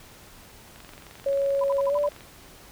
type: click train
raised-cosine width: 0.3 ms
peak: -29 dBFS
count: 34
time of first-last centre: 0.76-2.207 s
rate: 22.8 Hz
type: tone with pitch glide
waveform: sine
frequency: 554.4 to 583 Hz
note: C#5 to D5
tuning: 0 to -13 cents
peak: -21 dBFS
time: 1.26-2.09 s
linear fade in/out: 5 ms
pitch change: +87 cents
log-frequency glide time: 1.89-1.95 s
type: tone bursts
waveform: sine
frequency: 1000 Hz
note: B5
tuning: 21 cents sharp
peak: -27 dBFS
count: 6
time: 1.61-2.065 s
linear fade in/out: 5 ms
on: 30 ms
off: 55 ms
effects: pink hiss -49 dBFS RMS until 2.71 s